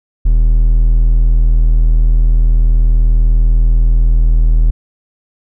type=tone; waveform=triangle; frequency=40.18 Hz; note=E1; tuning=44 cents flat; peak=-4 dBFS; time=0.25-4.71 s; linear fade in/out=10 ms; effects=none